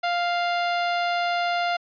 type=tone; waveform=sawtooth; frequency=698.5 Hz; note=F5; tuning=in tune; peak=-18 dBFS; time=0.03-1.77 s; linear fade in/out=10 ms; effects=resampled to 11025 Hz